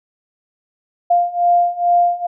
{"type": "beating tone pair", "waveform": "sine", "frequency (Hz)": [698.5, 700.8], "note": ["F5", "F5"], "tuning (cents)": [0, 6], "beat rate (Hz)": 2.3, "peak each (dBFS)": [-16, -14], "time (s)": [1.1, 2.27], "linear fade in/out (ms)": 10, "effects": []}